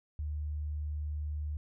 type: tone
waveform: sine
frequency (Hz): 75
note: D2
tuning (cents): +37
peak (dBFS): -33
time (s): 0.19-1.57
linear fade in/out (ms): 0
effects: none